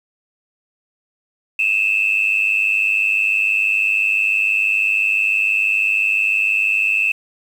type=tone with amplitude modulation; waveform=sine; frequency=2613 Hz; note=E7; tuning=16 cents flat; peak=-9 dBFS; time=1.59-7.12 s; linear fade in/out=5 ms; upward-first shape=sine; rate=100 Hz; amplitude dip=100%; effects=tanh soft clip ceiling -7 dBFS + 7-bit